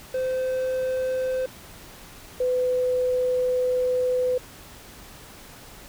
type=tone pair in turn; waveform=triangle / sine; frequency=516 / 502.8 Hz; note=C5 / B4; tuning=-24 / +31 cents; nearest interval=unison; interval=45 cents; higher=first; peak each=-21 / -20 dBFS; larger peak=second; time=0.14-1.46 / 2.4-4.38 s; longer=second; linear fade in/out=5 ms; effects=pink hiss -45 dBFS RMS until 5.88 s